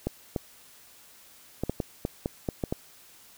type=clicks; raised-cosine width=2 ms; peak=-14 dBFS; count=10; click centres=0.07 / 0.362 / 1.636 / 1.696 / 1.802 / 2.051 / 2.259 / 2.488 / 2.638 / 2.725 s; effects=white hiss -54 dBFS RMS until 3.37 s

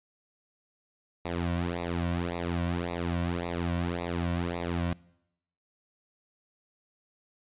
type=tone with flanger; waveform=sawtooth; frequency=86.4 Hz; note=F2; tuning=18 cents flat; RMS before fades=-31 dBFS; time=1.25-4.93 s; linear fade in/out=0 ms; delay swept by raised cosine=0.64 to 2.44 ms; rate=1.8 Hz; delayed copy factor=-0.9; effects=noise-tail reverb RT60 0.8 s tail -23 dB re dry + resampled to 8000 Hz

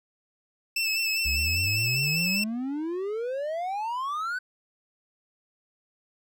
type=tone with vibrato; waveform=25% pulse; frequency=2637 Hz; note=E7; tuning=in tune; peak=-21 dBFS; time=0.76-2.44 s; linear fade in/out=5 ms; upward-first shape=sine; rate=5 Hz; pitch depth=39 cents each way
type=exponential sweep; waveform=triangle; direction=up; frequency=64 to 1531 Hz; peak=-26 dBFS; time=1.25-4.39 s; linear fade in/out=10 ms
effects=none

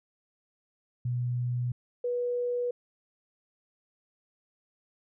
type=tone pair in turn; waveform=sine; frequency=122.7 / 487.6 Hz; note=B2 / B4; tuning=-11 / -22 cents; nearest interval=2 octaves; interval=2389 cents; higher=second; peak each=-27 dBFS; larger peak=neither; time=1.05-1.72 / 2.04-2.71 s; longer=neither; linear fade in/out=5 ms; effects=none

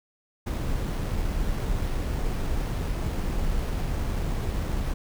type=noise with sample-and-hold; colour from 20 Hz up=brown; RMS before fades=-27 dBFS; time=0.46-4.94 s; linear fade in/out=10 ms; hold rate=7350 Hz; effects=none

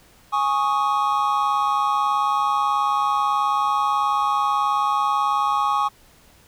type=chord; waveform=triangle; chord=Ab suspended fourth; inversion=none; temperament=just; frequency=830.6 / 1107.5 / 1245.9 Hz; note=Ab5 / Db6 / Eb6; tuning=0 / -2 / +2 cents; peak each=-21 / -19 / -23 dBFS; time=0.32-5.89 s; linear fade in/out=20 ms; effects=pink hiss -53 dBFS RMS until 6.47 s

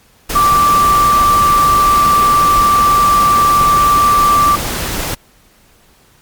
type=tone in noise; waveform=sine; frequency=1171 Hz; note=D6; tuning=5 cents flat; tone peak=-7 dBFS; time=0.35-4.56 s; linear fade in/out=10 ms; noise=pink; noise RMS=-19 dBFS; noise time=0.29-5.15 s; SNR=+9 dB; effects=pink hiss -49 dBFS RMS until 6.21 s + MP3 96 kbps

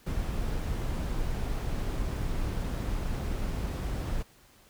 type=noise; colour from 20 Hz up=brown; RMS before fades=-31 dBFS; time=0.06-4.23 s; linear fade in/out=10 ms; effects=pink hiss -59 dBFS RMS until 4.69 s

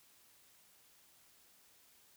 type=silence; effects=white hiss -66 dBFS RMS until 2.16 s

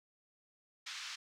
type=band-pass noise; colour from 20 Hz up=white; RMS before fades=-45 dBFS; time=0.86-1.16 s; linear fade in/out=10 ms; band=1200 to 5500 Hz; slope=24 dB/octave; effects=none

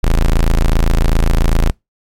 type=tone; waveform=35% pulse; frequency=27.58 Hz; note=A0; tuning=5 cents sharp; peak=-7 dBFS; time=0.03-1.71 s; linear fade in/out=10 ms; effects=noise-tail reverb RT60 0.2 s tail -26 dB re dry + MP3 64 kbps

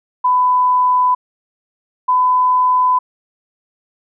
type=tone pair in turn; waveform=sine; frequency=1000 / 1005.3 Hz; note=B5 / B5; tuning=+21 / +30 cents; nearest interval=unison; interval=9 cents; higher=second; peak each=-10 dBFS; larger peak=neither; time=0.24-1.15 / 2.08-2.99 s; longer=neither; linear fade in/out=10 ms; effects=none

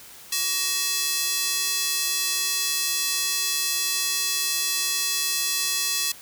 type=tone with high-pass filter; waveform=square; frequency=375.1 Hz; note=F#4; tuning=24 cents sharp; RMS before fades=-25 dBFS; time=0.32-6.12 s; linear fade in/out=5 ms; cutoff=4100 Hz; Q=0.89; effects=white hiss -45 dBFS RMS until 6.21 s

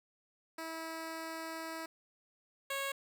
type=tone pair in turn; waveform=10% pulse; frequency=324.5 / 549.9 Hz; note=E4 / C#5; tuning=-27 / -14 cents; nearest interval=major sixth; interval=913 cents; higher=second; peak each=-32 / -27 dBFS; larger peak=second; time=0.58-1.86 / 2.7-2.92 s; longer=first; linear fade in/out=5 ms; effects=none

